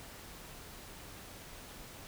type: silence
effects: pink hiss -50 dBFS RMS until 2.07 s